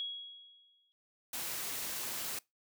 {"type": "tone with exponential decay", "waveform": "sine", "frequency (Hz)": 3322, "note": "G#7", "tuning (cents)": 0, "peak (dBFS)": -34, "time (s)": [0, 0.92], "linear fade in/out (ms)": 0, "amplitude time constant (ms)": 200}
{"type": "noise", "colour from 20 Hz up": "white", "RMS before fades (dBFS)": -39, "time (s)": [1.33, 2.39], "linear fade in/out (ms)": 5}
{"effects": ["noise-tail reverb RT60 0.2 s tail -23 dB re dry", "high-pass 100 Hz 12 dB/octave"]}